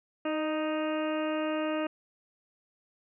harmonic tone with a mistuned harmonic, 311.1 Hz, D#4, in tune, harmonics 1 / 2 / 3 / 4 / 5 / 6 / 7 / 8 / 9, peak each -31 / -32 / -42 / -39 / -44 / -46 / -51 / -45 / -44 dBFS, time 0.25-1.87 s, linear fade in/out 5 ms, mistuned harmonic 2, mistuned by -21 cents, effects none

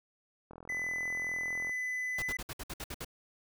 click train, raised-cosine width 1 ms, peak -34 dBFS, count 51, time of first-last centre 0.51-1.695 s, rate 42.2 Hz
triangle tone, 2005 Hz, B6, 26 cents sharp, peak -31 dBFS, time 0.69-2.37 s, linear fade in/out 5 ms
pink noise bursts, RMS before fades -40 dBFS, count 9, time 2.18-3.047 s, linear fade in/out 5 ms, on 43 ms, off 60 ms
effects none

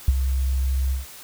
sine tone with ADSR envelope, 65.9 Hz, C2, 13 cents sharp, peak -10 dBFS, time 0.08-1.06 s, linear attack 4 ms, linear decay 34 ms, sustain -9 dB, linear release 150 ms, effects white hiss -42 dBFS RMS until 1.23 s

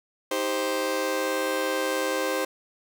sawtooth chord, C minor, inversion first, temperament just, 314 / 392.4 / 523.3 Hz, Eb4 / G4 / C5, +16 / +2 / 0 cents, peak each -28 / -27 / -23 dBFS, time 0.31-2.45 s, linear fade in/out 5 ms, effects none

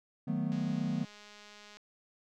triangle chord, B dominant seventh, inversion first, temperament equal with one note detuned, 155.56 / 185 / 220 / 245.4 Hz, D#3 / F#3 / A3 / B3, 0 / 0 / 0 / -11 cents, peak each -34 dBFS, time 0.27-1.05 s, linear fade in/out 10 ms
click train, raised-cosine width 0.2 ms, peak -36 dBFS, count 261, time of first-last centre 0.52-1.77 s, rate 208 Hz
effects none

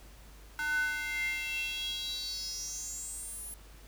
square tone with high-pass filter sweep, 300 Hz, D4, 37 cents sharp, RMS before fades -36 dBFS, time 0.59-3.54 s, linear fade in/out 0 ms, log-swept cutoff 1300 to 11000 Hz, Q 7.7, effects added 50 Hz sine -51 dBFS peak until 3.87 s + pink hiss -57 dBFS RMS until 3.87 s

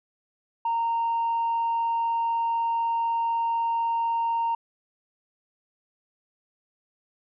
sine tone, 924 Hz, A#5, 16 cents flat, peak -21 dBFS, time 0.65-4.55 s, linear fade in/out 5 ms, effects tanh soft clip ceiling -20 dBFS

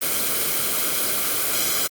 white noise with comb filter, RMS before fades -22 dBFS, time 0.01-1.88 s, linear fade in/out 20 ms, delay 1.1 ms, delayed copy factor -0.65, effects Opus 32 kbps

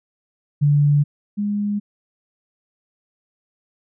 sine tone pair in turn, 145.4 / 205.6 Hz, D3 / G#3, -17 / -17 cents, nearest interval tritone, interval 600 cents, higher second, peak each -12 / -19 dBFS, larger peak first, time 0.61-1.04 / 1.37-1.8 s, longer neither, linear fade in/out 20 ms, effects none

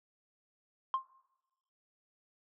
sine tone with exponential decay, 1058 Hz, C6, 19 cents sharp, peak -23 dBFS, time 0.94-1.06 s, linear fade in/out 1 ms, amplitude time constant 24 ms, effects noise-tail reverb RT60 1.0 s tail -23 dB re dry + tanh soft clip ceiling -25 dBFS

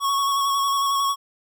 square tone with vibrato, 1108.7 Hz, C#6, in tune, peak -20 dBFS, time 0-1.16 s, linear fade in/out 50 ms, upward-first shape square, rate 11 Hz, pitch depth 19 cents each way, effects none

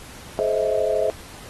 sine tone cluster, 426.9 / 523 / 624 / 657 Hz, G#4 / C5 / D#5 / E5, +48 / -1 / +5 / -6 cents, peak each -24 dBFS, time 0.39-1.1 s, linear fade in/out 0 ms, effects pink hiss -42 dBFS RMS until 1.49 s + AAC 32 kbps

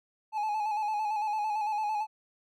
triangle tone with vibrato, 850 Hz, G#5, 40 cents sharp, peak -26 dBFS, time 0.32-2.07 s, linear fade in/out 50 ms, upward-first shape square, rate 8.9 Hz, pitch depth 40 cents each way, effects none

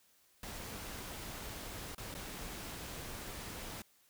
pink noise with dropouts, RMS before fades -45 dBFS, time 0.43-3.82 s, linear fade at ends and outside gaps 2 ms, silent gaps 1.948-1.98 / 2.142-2.149 s, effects white hiss -69 dBFS RMS until 4.09 s

